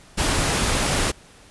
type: noise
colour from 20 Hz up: pink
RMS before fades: -21 dBFS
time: 0.17-1.12 s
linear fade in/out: 20 ms
effects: pink hiss -49 dBFS RMS until 1.5 s + resampled to 24000 Hz